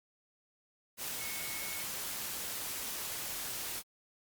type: tone in noise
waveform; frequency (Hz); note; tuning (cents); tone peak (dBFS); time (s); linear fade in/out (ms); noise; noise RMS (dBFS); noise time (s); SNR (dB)
sine; 2200; C#7; -14; -45; 1.17-1.85; 50; white; -39; 0.97-3.83; -9
effects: Opus 48 kbps